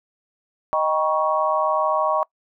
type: chord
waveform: sine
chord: Eb dominant seventh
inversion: none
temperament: equal with one note detuned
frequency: 622.3 / 784 / 955.8 / 1108.7 Hz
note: Eb5 / G5 / Bb5 / Db6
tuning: 0 / 0 / +43 / 0 cents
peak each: -22 / -26 / -24 / -22 dBFS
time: 0.73-2.23 s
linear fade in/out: 0 ms
effects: noise-tail reverb RT60 0.1 s tail -24 dB re dry

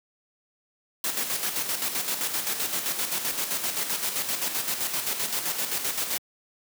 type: noise with tremolo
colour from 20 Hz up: white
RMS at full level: -27 dBFS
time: 1.04-6.18 s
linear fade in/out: 2 ms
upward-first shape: square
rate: 7.7 Hz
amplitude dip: 50%
effects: high-pass 150 Hz 12 dB/octave

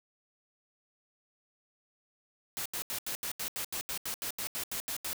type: noise bursts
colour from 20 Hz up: white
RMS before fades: -36 dBFS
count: 16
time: 2.57-5.131 s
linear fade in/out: 0 ms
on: 86 ms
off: 79 ms
effects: none

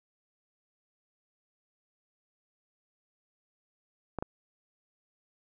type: clicks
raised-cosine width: 1 ms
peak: -19 dBFS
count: 2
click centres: 4.187 / 4.225 s
effects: none

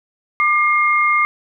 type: tone pair together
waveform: sine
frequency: 1196 / 2131 Hz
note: D6 / C7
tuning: +31 / +31 cents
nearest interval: minor seventh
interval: 1000 cents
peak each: -15 dBFS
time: 0.4-1.25 s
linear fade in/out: 0 ms
effects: none

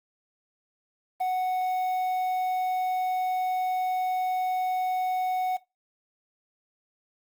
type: tone with quantisation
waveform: triangle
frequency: 740 Hz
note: F#5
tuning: in tune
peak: -22 dBFS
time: 1.2-5.57 s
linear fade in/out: 10 ms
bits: 8
effects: noise-tail reverb RT60 0.2 s tail -18 dB re dry + Opus 24 kbps

